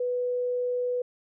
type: tone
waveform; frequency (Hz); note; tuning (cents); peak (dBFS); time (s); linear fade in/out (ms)
sine; 493.9; B4; 0; -25; 0-1.02; 5
effects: none